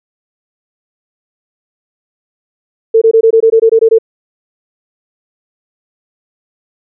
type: tone bursts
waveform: sine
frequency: 450 Hz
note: A4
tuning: 39 cents sharp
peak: -3 dBFS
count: 11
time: 2.94-3.986 s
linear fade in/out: 10 ms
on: 76 ms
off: 21 ms
effects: none